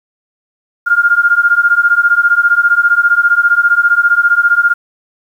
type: beating tone pair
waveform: sine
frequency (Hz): 1402 / 1417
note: F6 / F6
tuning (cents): +6 / +25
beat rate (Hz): 15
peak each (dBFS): -10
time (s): 0.86-4.74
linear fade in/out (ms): 20
effects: 7-bit